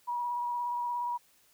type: tone with vibrato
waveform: sine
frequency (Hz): 965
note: B5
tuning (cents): -40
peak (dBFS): -30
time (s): 0.07-1.18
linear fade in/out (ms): 20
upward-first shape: sine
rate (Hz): 17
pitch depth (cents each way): 21
effects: white hiss -65 dBFS RMS until 1.53 s